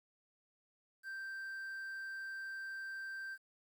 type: tone with quantisation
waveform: triangle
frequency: 1568 Hz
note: G6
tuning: in tune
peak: -40 dBFS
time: 1.03-3.38 s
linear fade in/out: 50 ms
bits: 11
effects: none